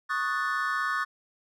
triangle chord, D# half-diminished seventh, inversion third, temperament equal, 1108.7 / 1244.5 / 1480 / 1760 Hz, C#6 / D#6 / F#6 / A6, 0 / 0 / 0 / 0 cents, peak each -30 dBFS, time 0.09-1.05 s, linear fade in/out 20 ms, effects none

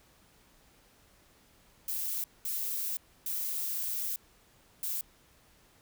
violet noise bursts at uneven times, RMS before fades -34 dBFS, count 4, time 1.88-2.24 / 2.45-2.97 / 3.26-4.16 / 4.83-5.01 s, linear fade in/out 2 ms, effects pink hiss -63 dBFS RMS until 5.81 s

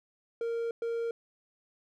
triangle tone bursts at uneven times, 463.8 Hz, A#4, 9 cents flat, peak -28 dBFS, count 2, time 0.41-0.71 / 0.82-1.11 s, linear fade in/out 2 ms, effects none

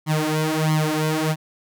sawtooth tone with flanger, 155.56 Hz, D#3, in tune, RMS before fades -21 dBFS, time 0.06-1.36 s, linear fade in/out 50 ms, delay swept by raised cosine 0.95 to 4.45 ms, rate 1.5 Hz, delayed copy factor +0.95, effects none

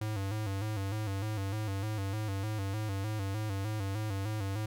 square tone with vibrato, 102.6 Hz, G#2, 21 cents flat, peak -33 dBFS, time 0.01-4.66 s, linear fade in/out 5 ms, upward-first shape square, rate 3.3 Hz, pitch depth 88 cents each way, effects none

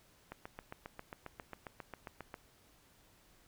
click train, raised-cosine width 0.5 ms, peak -29 dBFS, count 16, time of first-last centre 0.32-2.342 s, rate 7.42 Hz, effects pink hiss -66 dBFS RMS until 3.47 s

